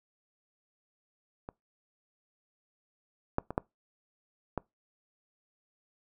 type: clicks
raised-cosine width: 1 ms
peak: -26 / -13 / -22 / -13 / -17 dBFS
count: 5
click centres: 1.489 / 3.384 / 3.506 / 3.579 / 4.577 s
effects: noise-tail reverb RT60 0.2 s tail -24 dB re dry